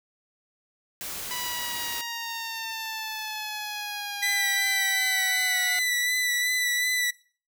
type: noise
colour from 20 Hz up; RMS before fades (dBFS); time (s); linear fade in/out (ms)
white; -35; 1.01-2.01; 0
type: exponential sweep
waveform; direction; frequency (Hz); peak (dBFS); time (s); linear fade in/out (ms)
10% pulse; down; 987.8 to 728; -23; 1.31-5.79; 0
type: tone with vibrato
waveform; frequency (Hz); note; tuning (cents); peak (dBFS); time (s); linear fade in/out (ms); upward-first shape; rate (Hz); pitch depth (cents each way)
sawtooth; 1980; B6; +4; -20; 4.22-7.11; 10; sine; 2.7; 23
effects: noise-tail reverb RT60 0.4 s tail -20 dB re dry